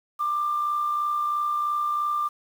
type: tone with amplitude modulation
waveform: sine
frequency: 1189 Hz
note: D6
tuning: 21 cents sharp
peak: -20 dBFS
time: 0.19-2.29 s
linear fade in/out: 20 ms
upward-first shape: sine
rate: 63 Hz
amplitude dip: 40%
effects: tanh soft clip ceiling -17 dBFS + 8-bit